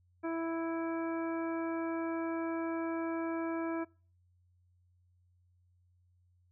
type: harmonic tone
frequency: 329.6 Hz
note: E4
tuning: in tune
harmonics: 1 / 2 / 3 / 4 / 5 / 7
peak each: -34 / -40 / -44 / -46 / -48 / -51 dBFS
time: 0.23-3.85 s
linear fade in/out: 20 ms
effects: noise-tail reverb RT60 0.4 s tail -25 dB re dry + added 89 Hz sine -66 dBFS peak until 6.51 s